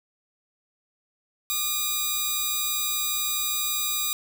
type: tone pair together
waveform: 5% pulse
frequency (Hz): 1206 / 3827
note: D6 / A#7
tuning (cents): +46 / +45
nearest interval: octave + minor sixth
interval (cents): 1999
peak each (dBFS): -18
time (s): 1.5-4.13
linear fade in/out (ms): 0
effects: none